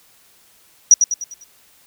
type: tone with echo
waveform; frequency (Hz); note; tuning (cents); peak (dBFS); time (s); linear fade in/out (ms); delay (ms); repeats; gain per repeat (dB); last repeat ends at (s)
sine; 5800; F#8; -35; -3; 0.91-0.94; 2; 100; 5; -7; 1.44
effects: white hiss -53 dBFS RMS until 1.86 s